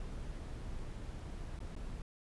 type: noise with dropouts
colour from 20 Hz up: brown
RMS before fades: -43 dBFS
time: 0-2.02 s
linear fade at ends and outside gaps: 2 ms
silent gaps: 1.591-1.602 / 1.753-1.763 s
effects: resampled to 24000 Hz